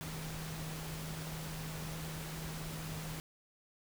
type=tone in noise; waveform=sine; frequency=158.4 Hz; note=D#3; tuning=31 cents sharp; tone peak=-42 dBFS; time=0.01-3.2 s; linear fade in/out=0 ms; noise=pink; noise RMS=-45 dBFS; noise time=0.01-3.2 s; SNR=0 dB; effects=none

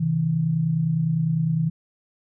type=tone pair together; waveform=sine; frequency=132.01 / 161.9 Hz; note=C3 / E3; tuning=+16 / -31 cents; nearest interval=major third; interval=353 cents; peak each=-26 / -20 dBFS; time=0-1.7 s; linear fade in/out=10 ms; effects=none

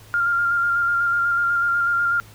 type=tone with vibrato; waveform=sine; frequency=1396.9 Hz; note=F6; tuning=in tune; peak=-17 dBFS; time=0.14-2.2 s; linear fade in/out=0 ms; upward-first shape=square; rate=8.1 Hz; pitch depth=16 cents each way; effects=added 106 Hz sine -45 dBFS peak until 2.34 s + pink hiss -48 dBFS RMS until 2.34 s

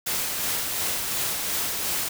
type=noise with tremolo; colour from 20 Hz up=white; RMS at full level=-26 dBFS; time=0.06-2.09 s; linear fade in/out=10 ms; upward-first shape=sine; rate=2.8 Hz; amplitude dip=30%; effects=none

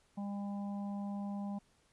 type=harmonic tone; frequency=201.2 Hz; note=G3; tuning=45 cents sharp; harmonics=1 / 3 / 4 / 5; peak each=-37 / -52 / -49 / -56 dBFS; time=0.17-1.59 s; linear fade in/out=10 ms; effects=pink hiss -71 dBFS RMS until 1.92 s + resampled to 24000 Hz

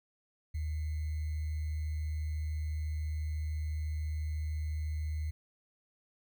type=tone with sample-and-hold; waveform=sine; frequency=77 Hz; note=D#2; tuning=17 cents flat; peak=-32 dBFS; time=0.54-5.31 s; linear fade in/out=10 ms; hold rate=2100 Hz; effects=none

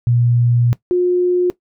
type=tone pair in turn; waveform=sine; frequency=120 / 358.3 Hz; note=B2 / F4; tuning=-49 / +44 cents; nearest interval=octave + perfect fifth; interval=1893 cents; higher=second; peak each=-11 dBFS; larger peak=neither; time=0.07-0.73 / 0.91-1.5 s; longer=first; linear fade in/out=0 ms; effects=noise-tail reverb RT60 0.1 s tail -17 dB re dry

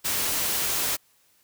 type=noise; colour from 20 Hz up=white; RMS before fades=-26 dBFS; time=0.04-0.97 s; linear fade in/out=20 ms; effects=white hiss -63 dBFS RMS until 1.43 s

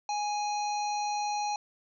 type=harmonic tone; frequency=830.6 Hz; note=G#5; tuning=in tune; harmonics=1 / 3 / 5 / 7 / 8; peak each=-29 / -42 / -41 / -43 / -50 dBFS; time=0.09-1.56 s; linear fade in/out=2 ms; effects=none

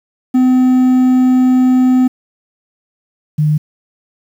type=tone pair in turn; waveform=triangle / sine; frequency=255 / 151.62 Hz; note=C4 / D#3; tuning=-44 / -44 cents; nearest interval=major sixth; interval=900 cents; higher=first; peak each=-5 / -9 dBFS; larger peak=first; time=0.34-2.08 / 3.38-3.58 s; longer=first; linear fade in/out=10 ms; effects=7-bit

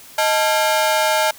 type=ring-modulated tone; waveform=sawtooth; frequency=753 Hz; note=F#5; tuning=30 cents sharp; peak=-8 dBFS; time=0.18-1.31 s; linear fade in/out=5 ms; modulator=127 Hz; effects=white hiss -42 dBFS RMS until 1.38 s

